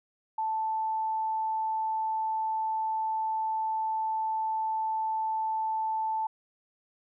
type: tone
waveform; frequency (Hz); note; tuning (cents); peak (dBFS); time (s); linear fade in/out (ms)
sine; 880; A5; 0; -27; 0.38-6.27; 5
effects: none